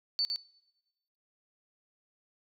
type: tone with echo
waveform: sine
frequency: 4500 Hz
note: C#8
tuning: 25 cents sharp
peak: -26 dBFS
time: 0.19-0.25 s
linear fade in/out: 0 ms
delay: 110 ms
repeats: 1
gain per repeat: -4 dB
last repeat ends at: 0.36 s
effects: noise-tail reverb RT60 1.0 s tail -23 dB re dry